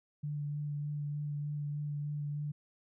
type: tone with vibrato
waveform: sine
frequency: 146.83 Hz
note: D3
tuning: in tune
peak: -34 dBFS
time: 0.23-2.52 s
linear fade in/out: 10 ms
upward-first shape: sine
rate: 3.3 Hz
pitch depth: 14 cents each way
effects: none